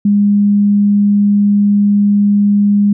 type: tone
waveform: sine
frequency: 204 Hz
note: G#3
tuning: 31 cents flat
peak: -7 dBFS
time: 0.05-2.93 s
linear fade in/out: 5 ms
effects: none